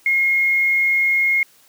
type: tone with quantisation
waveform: sine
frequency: 2150 Hz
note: C7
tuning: 47 cents sharp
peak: -14 dBFS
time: 0.06-1.43 s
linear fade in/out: 2 ms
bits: 7
effects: white hiss -53 dBFS RMS until 1.68 s + high-pass 100 Hz 12 dB/octave